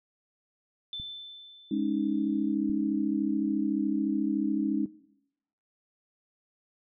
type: tone with exponential decay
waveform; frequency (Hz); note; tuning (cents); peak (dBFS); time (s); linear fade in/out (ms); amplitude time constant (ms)
sine; 3530; A7; +5; -33; 0.93-2.54; 1; 350
type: clicks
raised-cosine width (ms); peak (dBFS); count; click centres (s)
5; -32; 2; 0.999 / 2.697
type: chord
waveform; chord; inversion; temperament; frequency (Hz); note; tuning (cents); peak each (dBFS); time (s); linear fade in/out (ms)
sine; Ab suspended fourth; none; equal; 207.7 / 277.2 / 311.1; Ab3 / Db4 / Eb4; 0 / 0 / 0; -30; 1.71-4.86; 5
effects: noise-tail reverb RT60 0.8 s tail -19 dB re dry

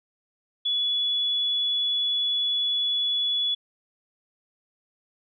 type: tone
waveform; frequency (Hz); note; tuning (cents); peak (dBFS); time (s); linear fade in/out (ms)
sine; 3410; G#7; +45; -22; 0.65-3.55; 10
effects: none

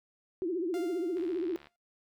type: tone with vibrato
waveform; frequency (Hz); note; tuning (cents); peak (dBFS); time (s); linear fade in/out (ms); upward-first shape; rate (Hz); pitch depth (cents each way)
sine; 350; F4; +4; -29; 0.42-1.56; 0; triangle; 15; 180
type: tone with exponential decay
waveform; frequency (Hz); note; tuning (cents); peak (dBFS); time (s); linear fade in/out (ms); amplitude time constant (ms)
sawtooth; 698.5; F5; 0; -37; 0.74-1.76; 0; 220
type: click train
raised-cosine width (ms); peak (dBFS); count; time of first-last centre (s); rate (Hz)
0.3; -36; 38; 1.17-1.671; 73.9
effects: noise-tail reverb RT60 0.2 s tail -20 dB re dry

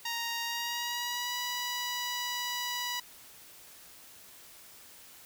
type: tone with pitch glide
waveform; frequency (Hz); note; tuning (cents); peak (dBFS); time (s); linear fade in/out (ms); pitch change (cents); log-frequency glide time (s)
10% pulse; 933 to 978.3; A#5 to B5; +1 to -17; -24; 0.05-3; 5; +82; 0.44-1.35
effects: white hiss -53 dBFS RMS until 5.25 s

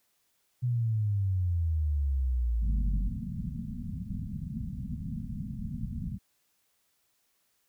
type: exponential sweep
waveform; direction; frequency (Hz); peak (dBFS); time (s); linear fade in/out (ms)
sine; down; 125.5 to 45.71; -25; 0.62-3.1; 20
type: low-pass noise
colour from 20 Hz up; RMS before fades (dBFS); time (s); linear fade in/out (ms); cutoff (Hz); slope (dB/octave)
white; -36; 2.61-6.19; 50; 240; 96
effects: white hiss -73 dBFS RMS until 7.68 s

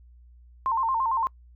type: tone with vibrato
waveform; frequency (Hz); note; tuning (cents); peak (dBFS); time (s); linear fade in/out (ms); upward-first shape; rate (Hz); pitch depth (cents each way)
sine; 980; B5; -14; -22; 0.66-1.27; 0; square; 8.8; 130
effects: noise-tail reverb RT60 0.1 s tail -25 dB re dry + added 60 Hz sine -49 dBFS peak until 1.55 s

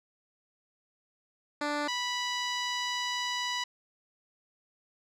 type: tone pair in turn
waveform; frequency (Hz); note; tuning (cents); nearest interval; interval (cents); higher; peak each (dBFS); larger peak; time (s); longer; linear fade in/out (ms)
10% pulse; 293.7 / 983.9; D4 / B5; 0 / -7; octave + major sixth; 2093; second; -21; neither; 1.61-1.88 / 1.88-3.64; second; 5
effects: low-pass 6000 Hz 12 dB/octave

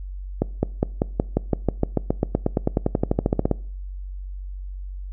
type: accelerating click train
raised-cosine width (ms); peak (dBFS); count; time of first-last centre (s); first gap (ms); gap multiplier
2; -5; 27; 0.42-3.513; 210; 0.95
effects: noise-tail reverb RT60 0.5 s tail -23 dB re dry + added 47 Hz sine -30 dBFS peak until 5.12 s

